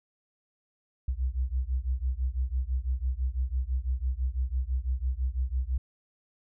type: beating tone pair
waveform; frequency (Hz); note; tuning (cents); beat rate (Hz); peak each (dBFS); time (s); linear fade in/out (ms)
sine; 61.1 / 67.1; B1 / C2; -18 / +44; 6; -29 / -30; 1.08-5.78; 5
effects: none